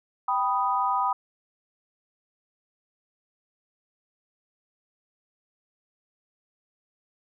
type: chord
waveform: sine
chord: G augmented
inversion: none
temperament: equal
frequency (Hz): 784 / 987.8 / 1244.5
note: G5 / B5 / D#6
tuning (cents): 0 / 0 / 0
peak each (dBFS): -28 / -25 / -27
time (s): 0.28-1.13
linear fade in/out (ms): 5
effects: none